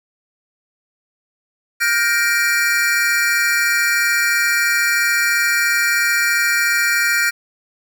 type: chord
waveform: square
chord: G minor seventh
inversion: third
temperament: equal with one note detuned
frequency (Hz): 1414 / 1568 / 1864.7 / 2349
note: F6 / G6 / Bb6 / D7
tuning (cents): +21 / 0 / 0 / 0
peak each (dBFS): -20 / -23 / -20 / -21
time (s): 1.8-7.31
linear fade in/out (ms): 20
effects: 8-bit